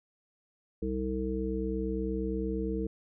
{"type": "harmonic tone", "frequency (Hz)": 64.3, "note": "C2", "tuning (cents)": -30, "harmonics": [1, 3, 5, 7], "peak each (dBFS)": [-35, -35, -35, -35], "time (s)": [0.82, 2.87], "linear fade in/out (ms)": 5, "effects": []}